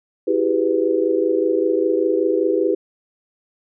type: tone cluster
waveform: sine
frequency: 328.2 / 382.8 / 407.9 / 496.7 Hz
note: E4 / G4 / G#4 / B4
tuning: -8 / -41 / -31 / +10 cents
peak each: -21 dBFS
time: 0.27-2.75 s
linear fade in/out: 10 ms
effects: none